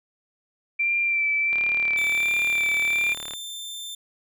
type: tone with vibrato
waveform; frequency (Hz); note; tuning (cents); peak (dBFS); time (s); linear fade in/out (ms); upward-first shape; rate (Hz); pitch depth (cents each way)
sine; 2349; D7; 0; -20; 0.79-3.14; 10; sine; 1.4; 26
type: click train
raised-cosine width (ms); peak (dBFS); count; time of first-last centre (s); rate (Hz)
0.3; -20; 68; 1.53-3.336; 37.1
type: tone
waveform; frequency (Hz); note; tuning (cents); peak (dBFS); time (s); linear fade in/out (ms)
sawtooth; 3567; A7; +23; -30; 1.97-3.95; 5
effects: none